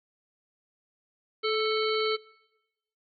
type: harmonic tone with a mistuned harmonic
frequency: 441.3 Hz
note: A4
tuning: 5 cents sharp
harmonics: 1 / 3 / 5 / 7 / 9 / 10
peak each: -27 / -32 / -34 / -35 / -37 / -37 dBFS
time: 1.43-2.17 s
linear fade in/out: 20 ms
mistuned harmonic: 1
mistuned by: -30 cents
effects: noise-tail reverb RT60 1.0 s tail -22 dB re dry